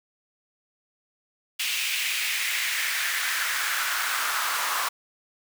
pink noise with high-pass filter sweep, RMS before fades -27 dBFS, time 1.59-4.89 s, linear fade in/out 10 ms, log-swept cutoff 2700 to 1100 Hz, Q 2.8, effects none

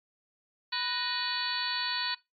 harmonic tone with a mistuned harmonic, 493.9 Hz, B4, in tune, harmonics 2 / 3 / 4 / 5 / 6 / 7 / 8 / 9, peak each -38 / -39 / -38 / -39 / -41 / -40 / -36 / -34 dBFS, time 0.72-2.15 s, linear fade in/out 10 ms, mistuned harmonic 4, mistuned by -100 cents, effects noise-tail reverb RT60 0.2 s tail -20 dB re dry + AAC 64 kbps

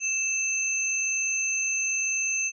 sine tone pair together, 2637 / 6278 Hz, E7 / G8, 0 / +2 cents, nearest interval octave + minor third, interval 1502 cents, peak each -27 dBFS, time 0-2.52 s, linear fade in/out 50 ms, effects none

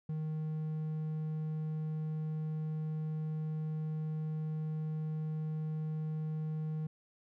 triangle tone, 155.8 Hz, D#3, 3 cents sharp, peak -32 dBFS, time 0.09-6.87 s, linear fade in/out 5 ms, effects none

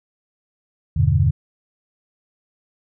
sine chord, E minor seventh, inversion none, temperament equal with one note detuned, 82.41 / 98 / 123.47 / 147.26 Hz, E2 / G2 / B2 / D3, 0 / 0 / 0 / +5 cents, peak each -19 dBFS, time 0.96-1.31 s, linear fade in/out 10 ms, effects none

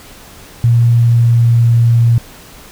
sine tone with pitch glide, 118 to 117.18 Hz, A#2 to A#2, +22 to +9 cents, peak -6 dBFS, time 0.64-2.18 s, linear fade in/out 0 ms, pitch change -13 cents, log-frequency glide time 0.88-1.75 s, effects pink hiss -37 dBFS RMS until 2.71 s

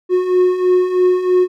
triangle beating tone pair, 362 / 365.1 Hz, F#4 / F#4, -38 / -23 cents, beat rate 3.1 Hz, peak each -16 / -10 dBFS, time 0.09-1.48 s, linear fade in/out 50 ms, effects none

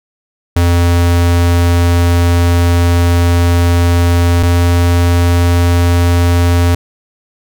square tone pair in turn, 86.5 / 86.83 Hz, F2 / F2, -16 / -9 cents, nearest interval unison, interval 7 cents, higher second, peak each -8 dBFS, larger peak neither, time 0.56-4.43 / 4.43-6.75 s, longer first, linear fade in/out 5 ms, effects none

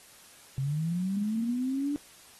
sine linear sweep, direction up, 130.81 to 293.7 Hz, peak -27 dBFS, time 0.58-1.96 s, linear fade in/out 0 ms, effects white hiss -54 dBFS RMS until 2.39 s + AAC 32 kbps

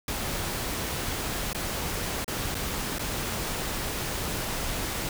pink noise with dropouts, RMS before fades -31 dBFS, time 0.08-5.09 s, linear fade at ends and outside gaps 2 ms, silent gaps 1.531-1.547 / 2.245-2.279 / 2.545-2.551 / 2.985-2.993 s, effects none

